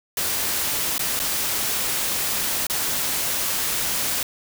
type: noise with dropouts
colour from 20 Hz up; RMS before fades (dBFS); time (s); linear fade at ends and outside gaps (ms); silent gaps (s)
white; -24; 0.17-4.23; 2; 0.981-0.993 / 1.193-1.199 / 2.668-2.698
effects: none